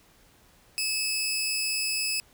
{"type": "tone pair together", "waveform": "20% pulse", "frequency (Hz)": [2600, 4974], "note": ["E7", "D#8"], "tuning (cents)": [-24, -1], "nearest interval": "major seventh", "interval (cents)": 1123, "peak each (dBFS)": -24, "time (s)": [0.78, 2.2], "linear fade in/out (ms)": 0, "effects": ["pink hiss -59 dBFS RMS until 2.33 s"]}